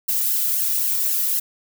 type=noise with flanger; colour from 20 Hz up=violet; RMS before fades=-21 dBFS; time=0.08-1.4 s; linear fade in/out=10 ms; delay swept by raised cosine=0.82 to 1.92 ms; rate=3.9 Hz; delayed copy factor=-0.75; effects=none